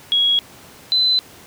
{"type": "tone pair in turn", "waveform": "sine", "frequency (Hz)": [3319, 4030], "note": ["G#7", "B7"], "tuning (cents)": [-2, 34], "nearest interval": "minor third", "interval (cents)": 336, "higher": "second", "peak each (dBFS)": -13, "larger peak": "neither", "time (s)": [[0.12, 0.39], [0.92, 1.19]], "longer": "neither", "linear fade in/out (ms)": 0, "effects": ["pink hiss -43 dBFS RMS until 1.46 s", "high-pass 100 Hz 12 dB/octave"]}